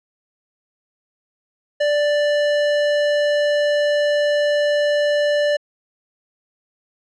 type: tone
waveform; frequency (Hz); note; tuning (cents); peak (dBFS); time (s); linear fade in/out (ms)
square; 587.3; D5; 0; -16; 1.8-5.57; 10
effects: low-pass 4000 Hz 12 dB/octave